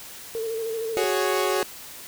sine tone with vibrato, 450 Hz, A4, 39 cents sharp, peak -26 dBFS, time 0.35-1.04 s, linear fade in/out 0 ms, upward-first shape square, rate 13 Hz, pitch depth 30 cents each way
sawtooth chord, F# suspended second, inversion none, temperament equal, 370 / 415.3 / 554.4 Hz, F#4 / G#4 / C#5, 0 / 0 / 0 cents, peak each -21 / -22 / -24 dBFS, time 0.97-1.63 s, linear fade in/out 0 ms
effects white hiss -41 dBFS RMS until 2.07 s

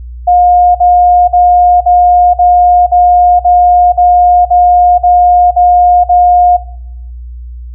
sine tone bursts, 713 Hz, F5, 36 cents sharp, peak -3 dBFS, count 12, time 0.27-6.569 s, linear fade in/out 10 ms, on 480 ms, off 49 ms, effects noise-tail reverb RT60 0.8 s tail -18 dB re dry + added 60 Hz sine -22 dBFS peak until 7.74 s

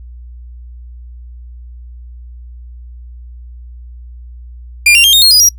40% pulse tone with pitch steps, 2400 / 2773 / 3204 / 3701 / 4276 / 4941 / 5708 Hz, D7 / F7 / G7 / A#7 / C8 / D#8 / F8, +37 / -13 / +37 / -13 / +37 / -13 / +37 cents, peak -3 dBFS, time 4.86-5.49 s, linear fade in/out 5 ms, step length 90 ms, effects noise-tail reverb RT60 0.1 s tail -24 dB re dry + added 60 Hz sine -29 dBFS peak until 5.58 s

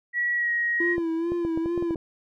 sine tone with pitch glide, 1927 to 1889.5 Hz, B6 to A#6, -43 to +23 cents, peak -22 dBFS, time 0.13-0.97 s, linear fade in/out 50 ms, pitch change -34 cents, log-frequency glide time 0.35-0.51 s
triangle tone with vibrato, 336.2 Hz, E4, 34 cents sharp, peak -22 dBFS, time 0.8-1.95 s, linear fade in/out 5 ms, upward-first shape sine, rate 2.3 Hz, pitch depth 58 cents each way
clicks, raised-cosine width 2 ms, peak -20 dBFS, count 9, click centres 0.981 / 1.32 / 1.45 / 1.575 / 1.659 / 1.777 / 1.825 / 1.908 / 1.958 s
effects none

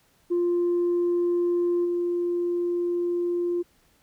sine tone with level steps, 349.2 Hz, F4, in tune, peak -19 / -22 dBFS, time 0.3-3.63 s, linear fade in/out 20 ms, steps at 1.84 s, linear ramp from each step 20 ms, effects tanh soft clip ceiling -18 dBFS + pink hiss -63 dBFS RMS until 4.02 s

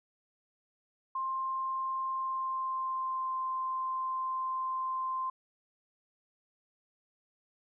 sine tone with pitch glide, 1055 to 1043.5 Hz, C6 to C6, +14 to -5 cents, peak -31 dBFS, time 1.15-5.3 s, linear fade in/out 5 ms, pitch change -19 cents, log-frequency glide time 2.12-3.39 s, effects none

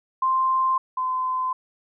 sine tone pair in turn, 1046.5 / 1026.7 Hz, C6 / C6, 0 / -33 cents, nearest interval unison, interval 33 cents, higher first, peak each -18 / -22 dBFS, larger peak first, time 0.22-0.78 / 0.97-1.53 s, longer neither, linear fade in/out 5 ms, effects none

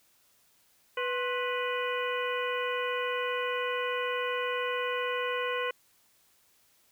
harmonic tone with a mistuned harmonic, 493.9 Hz, B4, in tune, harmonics 1 / 2 / 3 / 4 / 5 / 6, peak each -32 / -35 / -37 / -38 / -39 / -40 dBFS, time 0.97-5.71 s, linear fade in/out 5 ms, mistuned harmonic 2, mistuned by +120 cents, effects white hiss -66 dBFS RMS until 6.91 s

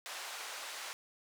pink band-pass noise, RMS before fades -44 dBFS, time 0.06-0.93 s, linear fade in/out 0 ms, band 810 to 9200 Hz, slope 12 dB/octave, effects high-pass 400 Hz 12 dB/octave

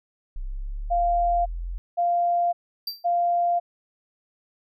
sine linear sweep, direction up, 32.02 to 44.13 Hz, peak -28 dBFS, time 0.36-1.78 s, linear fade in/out 0 ms
sine tone bursts, 696 Hz, F5, 6 cents flat, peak -19 dBFS, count 3, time 0.9-3.6 s, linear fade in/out 20 ms, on 560 ms, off 510 ms
square tone with exponential decay, 4692 Hz, D8, 2 cents flat, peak -25 dBFS, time 2.87-3.06 s, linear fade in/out 5 ms, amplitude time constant 40 ms
effects none

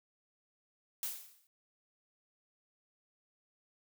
blue noise with exponential decay, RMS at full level -35 dBFS, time 1.03-1.47 s, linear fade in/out 1 ms, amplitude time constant 95 ms, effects none

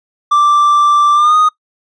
triangle tone with pitch glide, 1174.7 to 1241 Hz, D6 to D#6, 0 to -5 cents, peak -5 dBFS, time 0.31-1.49 s, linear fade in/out 10 ms, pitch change +95 cents, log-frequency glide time 1.14-1.36 s, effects noise-tail reverb RT60 0.1 s tail -20 dB re dry + resampled to 22050 Hz

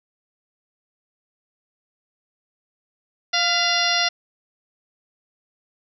harmonic tone with a mistuned harmonic, 698.5 Hz, F5, in tune, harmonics 1 / 2 / 3 / 4 / 5 / 6 / 7 / 8, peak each -26 / -26 / -26 / -26 / -26 / -26 / -26 / -26 dBFS, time 3.33-4.09 s, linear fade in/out 10 ms, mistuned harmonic 3, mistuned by -66 cents, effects none

